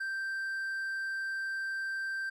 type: tone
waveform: triangle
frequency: 1568 Hz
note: G6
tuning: in tune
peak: -31 dBFS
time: 0-2.3 s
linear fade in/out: 10 ms
effects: none